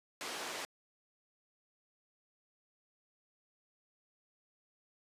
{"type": "band-pass noise", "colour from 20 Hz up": "pink", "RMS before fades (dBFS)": -42, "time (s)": [0.21, 0.65], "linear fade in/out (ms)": 0, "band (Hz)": [460, 7900], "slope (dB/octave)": 12, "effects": ["resampled to 32000 Hz"]}